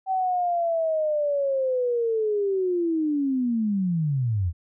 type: linear sweep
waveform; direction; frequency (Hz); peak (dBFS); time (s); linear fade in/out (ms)
sine; down; 768 to 79.3; -21; 0.06-4.53; 50
effects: none